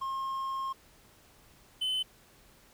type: tone pair in turn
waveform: triangle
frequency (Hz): 1071 / 3040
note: C6 / F#7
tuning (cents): +40 / +46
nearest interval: octave + tritone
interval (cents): 1806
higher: second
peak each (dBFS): -30 / -27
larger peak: second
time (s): 0.01-0.73 / 1.81-2.03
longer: first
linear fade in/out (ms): 10
effects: pink hiss -60 dBFS RMS until 2.73 s